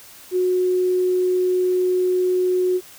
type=tone; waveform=sine; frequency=365.4 Hz; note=F#4; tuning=22 cents flat; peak=-16 dBFS; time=0.31-2.81 s; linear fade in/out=50 ms; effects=white hiss -44 dBFS RMS until 2.98 s